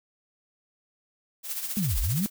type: noise with tremolo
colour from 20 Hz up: blue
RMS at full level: -30 dBFS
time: 1.43-2.3 s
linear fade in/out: 50 ms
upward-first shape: triangle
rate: 15 Hz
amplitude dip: 65%
type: linear two-way sweep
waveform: sine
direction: down then up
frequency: 217.4 to 35 to 217.4 Hz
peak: -24 dBFS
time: 1.77-2.26 s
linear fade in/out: 0 ms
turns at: 1.99 s
effects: none